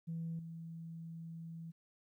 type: tone with level steps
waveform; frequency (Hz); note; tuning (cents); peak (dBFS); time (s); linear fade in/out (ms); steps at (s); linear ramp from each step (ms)
sine; 164.81; E3; 0; -37 / -44; 0.07-1.72; 20; 0.39; 2
effects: tanh soft clip ceiling -34 dBFS + 13-bit

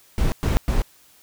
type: noise bursts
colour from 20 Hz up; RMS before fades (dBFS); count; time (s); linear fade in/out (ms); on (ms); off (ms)
brown; -19; 3; 0.18-0.82; 0; 140; 110
effects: white hiss -54 dBFS RMS until 1.22 s

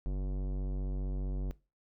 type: tone with tanh clipping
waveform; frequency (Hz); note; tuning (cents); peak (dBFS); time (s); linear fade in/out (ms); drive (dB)
sine; 47.62; G1; -49; -33; 0.06-1.51; 0; 18
effects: noise-tail reverb RT60 0.3 s tail -21 dB re dry

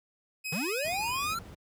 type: tone with pitch glide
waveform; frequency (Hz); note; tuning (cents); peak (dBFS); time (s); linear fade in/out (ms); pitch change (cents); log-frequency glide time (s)
sawtooth; 2535 to 2474; D#7 to D#7; +32 to -10; -30; 0.44-1.35; 20; -42; 0.78-0.89
type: linear sweep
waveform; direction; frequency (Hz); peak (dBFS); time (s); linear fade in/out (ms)
square; up; 138.5 to 1389; -32; 0.52-1.39; 5
type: noise with tremolo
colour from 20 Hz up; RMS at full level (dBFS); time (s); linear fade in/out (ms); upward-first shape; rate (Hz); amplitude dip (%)
brown; -40; 0.84-1.55; 10; triangle; 13; 25
effects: high-pass 80 Hz 12 dB/octave

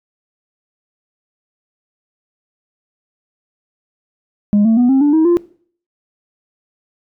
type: tone with pitch steps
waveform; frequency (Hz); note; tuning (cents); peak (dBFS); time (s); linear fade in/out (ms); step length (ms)
sine; 206.1 / 224.8 / 245.1 / 267.3 / 291.5 / 317.8 / 346.6; G#3 / A3 / B3 / C4 / D4 / D#4 / F4; -13 / +37 / -13 / +37 / -13 / +37 / -13; -6; 4.53-5.37; 0; 120
effects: noise-tail reverb RT60 0.5 s tail -21 dB re dry + tanh soft clip ceiling -7 dBFS

